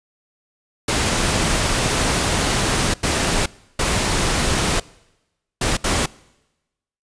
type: noise bursts at uneven times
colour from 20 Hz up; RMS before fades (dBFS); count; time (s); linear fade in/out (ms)
pink; -19; 5; 0.88-2.94 / 3.03-3.46 / 3.79-4.8 / 5.61-5.77 / 5.84-6.06; 5
effects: noise-tail reverb RT60 1.0 s tail -23 dB re dry + resampled to 22050 Hz